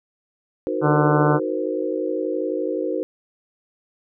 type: chord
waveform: sine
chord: C half-diminished seventh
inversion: first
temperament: equal with one note detuned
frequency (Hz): 311.1 / 370 / 466.2 / 518.1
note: Eb4 / Gb4 / Bb4 / C5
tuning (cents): 0 / 0 / 0 / -17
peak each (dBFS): -27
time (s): 0.67-3.03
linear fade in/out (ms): 0
type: harmonic tone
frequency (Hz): 148.9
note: D3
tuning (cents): +24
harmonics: 1 / 2 / 3 / 4 / 5 / 6 / 7 / 8 / 9 / 10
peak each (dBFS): -19 / -22 / -24 / -25 / -26 / -27 / -27 / -28 / -29 / -29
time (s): 0.81-1.4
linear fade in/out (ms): 50
effects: none